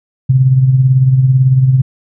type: tone with tremolo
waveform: sine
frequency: 130.81 Hz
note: C3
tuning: in tune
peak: -3 dBFS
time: 0.29-1.82 s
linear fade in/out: 10 ms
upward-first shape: triangle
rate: 18 Hz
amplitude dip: 60%
effects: none